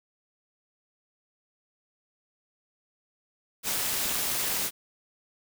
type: noise with amplitude modulation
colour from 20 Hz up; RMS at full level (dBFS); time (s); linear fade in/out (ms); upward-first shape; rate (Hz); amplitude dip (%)
white; -26; 3.63-4.71; 50; sine; 227; 65
effects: none